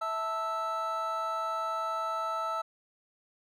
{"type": "tone cluster", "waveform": "triangle", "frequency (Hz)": [654, 885, 1315], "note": ["E5", "A5", "E6"], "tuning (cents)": [-14, 10, -5], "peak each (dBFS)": [-35, -36, -30], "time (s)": [0.01, 2.62], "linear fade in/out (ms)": 10, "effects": []}